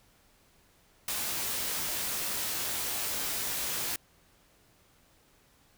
white noise with comb filter, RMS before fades -33 dBFS, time 1.08-3.96 s, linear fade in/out 2 ms, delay 18 ms, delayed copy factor +0.6, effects pink hiss -64 dBFS RMS until 5.77 s

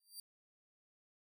15% pulse tone with exponential growth, 4699 Hz, D8, in tune, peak -37 dBFS, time 0-0.2 s, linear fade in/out 2 ms, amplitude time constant 43 ms, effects none

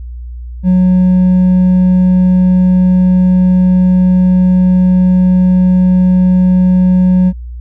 sine tone with hard clipping, 183.2 Hz, F#3, 17 cents flat, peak -6 dBFS, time 0.63-7.33 s, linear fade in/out 50 ms, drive 2 dB, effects added 60 Hz sine -22 dBFS peak until 7.6 s

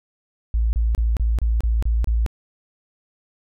sine tone bursts, 56.4 Hz, A1, 44 cents sharp, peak -16 dBFS, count 8, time 0.54-2.263 s, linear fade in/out 0 ms, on 190 ms, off 29 ms, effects none

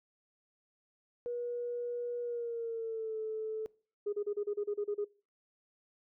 sine tone with pitch glide, 482 to 436.9 Hz, B4 to A4, -42 to -12 cents, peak -34 dBFS, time 1.26-3.66 s, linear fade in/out 0 ms, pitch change -170 cents, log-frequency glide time 2.21-3.18 s
sine tone bursts, 412.7 Hz, G#4, 11 cents flat, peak -30 dBFS, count 10, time 4.06-5.047 s, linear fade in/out 10 ms, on 69 ms, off 33 ms
effects noise-tail reverb RT60 0.4 s tail -23 dB re dry + tanh soft clip ceiling -26 dBFS

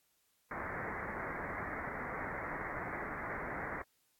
white low-pass noise, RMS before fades -41 dBFS, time 0.51-3.82 s, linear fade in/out 2 ms, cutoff 2100 Hz, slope 96 dB/octave, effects white hiss -75 dBFS RMS until 4.19 s + AAC 64 kbps

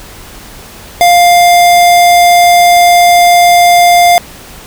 square tone, 701 Hz, F5, 6 cents sharp, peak -3 dBFS, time 1.01-4.18 s, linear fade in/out 0 ms, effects pink hiss -31 dBFS RMS until 4.66 s

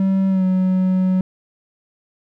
triangle tone with pitch glide, 192.1 to 185.99 Hz, G3 to F#3, -35 to +9 cents, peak -12 dBFS, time 0-1.21 s, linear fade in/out 2 ms, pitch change -56 cents, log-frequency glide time 0.29-0.44 s, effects none

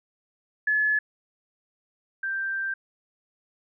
sine tone pair in turn, 1713 / 1572.6 Hz, A6 / G6, -47 / +5 cents, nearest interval minor second, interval 148 cents, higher first, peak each -20 / -26 dBFS, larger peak first, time 0.67-0.99 / 2.23-2.74 s, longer second, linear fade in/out 5 ms, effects none

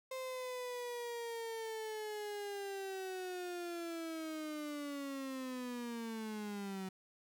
35% pulse linear sweep, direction down, 523.3 to 186.9 Hz, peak -39 dBFS, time 0.11-6.89 s, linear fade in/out 5 ms, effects none

